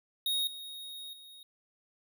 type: tone with level steps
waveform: square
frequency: 3749 Hz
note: A#7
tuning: 9 cents sharp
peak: -29 / -42 / -50 dBFS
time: 0.26-1.43 s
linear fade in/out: 2 ms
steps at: 0.47 / 1.13 s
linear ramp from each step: 2 ms
effects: none